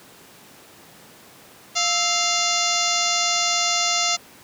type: harmonic tone with a mistuned harmonic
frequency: 698.5 Hz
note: F5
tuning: in tune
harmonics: 1 / 2 / 3 / 4 / 5 / 6 / 7 / 8 / 9 / 10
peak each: -28 / -28 / -28 / -28 / -28 / -28 / -28 / -28 / -28 / -28 dBFS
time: 1.75-4.17 s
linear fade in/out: 20 ms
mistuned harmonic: 2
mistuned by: -100 cents
effects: pink hiss -47 dBFS RMS until 4.43 s + high-pass 150 Hz 12 dB/octave